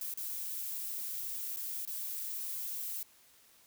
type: noise with dropouts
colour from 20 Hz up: violet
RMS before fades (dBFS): -39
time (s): 0.01-3.03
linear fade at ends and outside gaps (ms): 2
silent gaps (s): 0.139-0.173 / 1.562-1.57 / 1.852-1.874
effects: white hiss -63 dBFS RMS until 3.66 s